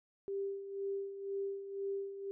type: tone with tremolo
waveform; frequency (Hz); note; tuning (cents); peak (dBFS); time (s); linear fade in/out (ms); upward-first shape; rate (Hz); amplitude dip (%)
sine; 394.8; G4; +12; -34; 0.28-2.31; 0; sine; 2; 65
effects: none